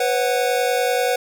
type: chord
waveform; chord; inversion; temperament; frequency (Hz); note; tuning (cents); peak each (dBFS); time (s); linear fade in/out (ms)
square; B suspended second; none; equal with one note detuned; 493.9 / 544.2 / 740; B4 / C#5 / F#5; 0 / -32 / 0; -21 / -25 / -23; 0-1.16; 5
effects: none